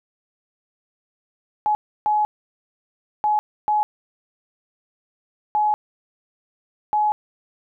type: tone bursts at uneven times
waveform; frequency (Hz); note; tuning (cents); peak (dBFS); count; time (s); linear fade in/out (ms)
sine; 845; G#5; +30; -16; 6; 1.66-1.75 / 2.06-2.25 / 3.24-3.39 / 3.68-3.83 / 5.55-5.74 / 6.93-7.12; 0
effects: none